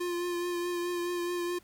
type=tone with vibrato; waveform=square; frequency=350.6 Hz; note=F4; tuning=7 cents sharp; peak=-31 dBFS; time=0-1.59 s; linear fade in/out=10 ms; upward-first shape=triangle; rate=4.7 Hz; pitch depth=24 cents each way; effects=pink hiss -62 dBFS RMS until 1.63 s